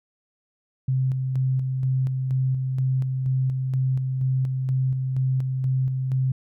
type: tone with tremolo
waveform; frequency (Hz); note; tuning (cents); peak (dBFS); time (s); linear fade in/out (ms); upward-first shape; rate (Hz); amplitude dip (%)
sine; 130.81; C3; 0; -19; 0.88-6.32; 5; square; 2.1; 35
effects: none